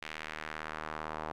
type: tone with band-pass filter sweep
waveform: sawtooth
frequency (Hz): 77.78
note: D#2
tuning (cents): 0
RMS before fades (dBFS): -41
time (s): 0.02-1.32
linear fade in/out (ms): 5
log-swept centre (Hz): 2400 to 920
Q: 1.5
effects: none